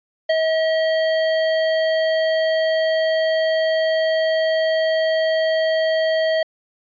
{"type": "tone with ADSR envelope", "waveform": "square", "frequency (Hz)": 640, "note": "D#5", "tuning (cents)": 49, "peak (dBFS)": -14, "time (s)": [0.29, 6.43], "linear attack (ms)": 9, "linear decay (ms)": 28, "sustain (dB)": -3, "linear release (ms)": 4, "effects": ["resampled to 11025 Hz"]}